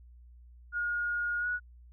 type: tone with pitch glide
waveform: sine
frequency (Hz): 1432 to 1462.9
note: F6 to F#6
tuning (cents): +43 to -20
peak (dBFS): -29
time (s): 0.72-1.6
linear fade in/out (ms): 50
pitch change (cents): +37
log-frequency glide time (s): 1.39-1.47
effects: added 60 Hz sine -51 dBFS peak until 1.92 s